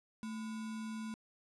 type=tone with sample-and-hold; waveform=sine; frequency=220 Hz; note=A3; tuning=in tune; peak=-39 dBFS; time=0.23-1.14 s; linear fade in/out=0 ms; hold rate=1225 Hz; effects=resampled to 24000 Hz

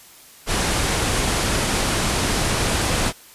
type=low-pass noise; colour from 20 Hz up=pink; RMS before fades=-21 dBFS; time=0.46-3.13 s; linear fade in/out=50 ms; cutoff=11000 Hz; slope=48 dB/octave; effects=white hiss -46 dBFS RMS until 3.34 s + resampled to 32000 Hz

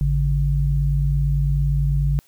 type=tone pair together; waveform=sine; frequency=53.34 / 142.4 Hz; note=G#1 / C#3; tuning=+47 / +47 cents; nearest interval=octave + perfect fourth; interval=1700 cents; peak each=-19 dBFS; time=0.01-2.19 s; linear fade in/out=0 ms; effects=white hiss -57 dBFS RMS until 2.27 s

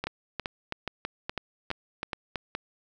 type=two click trains; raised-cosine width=0.3 ms; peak=-15 / -15 dBFS; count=8 / 7; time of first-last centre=0.07-2.358 / 0.04-2.55 s; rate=3.06 / 2.39 Hz; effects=none

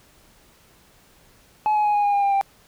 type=tone with pitch steps; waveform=sine; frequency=852 / 842.7 / 833.5 / 824.4 / 815.4 / 806.5 / 797.7 / 789 Hz; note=G#5 / G#5 / G#5 / G#5 / G#5 / G5 / G5 / G5; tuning=+44 / +25 / +6 / -13 / -32 / +49 / +30 / +11 cents; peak=-14 dBFS; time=1.66-2.412 s; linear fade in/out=0 ms; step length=94 ms; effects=tanh soft clip ceiling -16 dBFS + pink hiss -55 dBFS RMS until 2.67 s

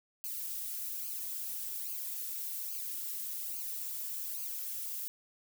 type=noise with flanger; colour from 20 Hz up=violet; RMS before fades=-39 dBFS; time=0.24-5.08 s; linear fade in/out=0 ms; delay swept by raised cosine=0.54 to 3.34 ms; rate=1.2 Hz; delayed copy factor=-0.95; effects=none

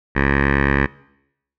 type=tone with low-pass filter; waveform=10% pulse; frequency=69.3 Hz; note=C#2; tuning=in tune; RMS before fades=-17 dBFS; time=0.15-0.87 s; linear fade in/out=20 ms; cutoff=1900 Hz; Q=5.2; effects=noise-tail reverb RT60 0.8 s tail -21 dB re dry

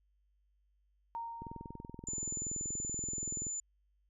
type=tone with exponential decay; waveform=sine; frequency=926 Hz; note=A#5; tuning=12 cents flat; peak=-36 dBFS; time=1.15-2.44 s; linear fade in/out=0 ms; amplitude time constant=280 ms
type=click train; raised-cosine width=3 ms; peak=-32 dBFS; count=44; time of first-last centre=1.42-3.468 s; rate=21 Hz
type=tone; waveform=sine; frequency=7040 Hz; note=A8; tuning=in tune; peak=-36 dBFS; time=2.07-3.6 s; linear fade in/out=2 ms
effects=added 50 Hz sine -70 dBFS peak until 4.09 s

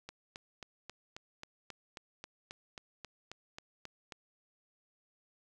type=click train; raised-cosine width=0.2 ms; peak=-27 dBFS; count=16; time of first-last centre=0.09-4.122 s; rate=3.72 Hz; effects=none

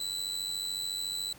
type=tone with amplitude modulation; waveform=35% pulse; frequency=3985 Hz; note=B7; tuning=15 cents sharp; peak=-27 dBFS; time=0-1.33 s; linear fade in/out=5 ms; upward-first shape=sine; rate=93.9 Hz; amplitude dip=75%; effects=pink hiss -54 dBFS RMS until 1.38 s + high-pass 60 Hz 12 dB/octave

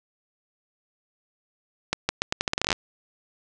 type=accelerating click train; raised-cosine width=0.2 ms; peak=-5 dBFS; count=15; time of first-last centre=1.93-2.728 s; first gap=160 ms; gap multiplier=0.81; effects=resampled to 24000 Hz + 7-bit

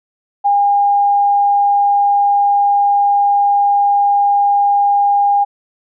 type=tone; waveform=sine; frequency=810 Hz; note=G#5; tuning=43 cents flat; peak=-9 dBFS; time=0.44-5.45 s; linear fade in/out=20 ms; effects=none

